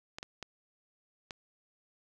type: clicks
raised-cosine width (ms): 0.2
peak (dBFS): -23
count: 4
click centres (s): 0.185 / 0.229 / 0.427 / 1.308
effects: none